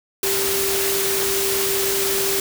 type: tone in noise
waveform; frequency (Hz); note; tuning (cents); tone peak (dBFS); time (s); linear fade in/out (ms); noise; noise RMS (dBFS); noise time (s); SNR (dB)
sine; 392; G4; 0; -23; 0.23-2.4; 2; white; -22; 0.23-2.4; -4
effects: none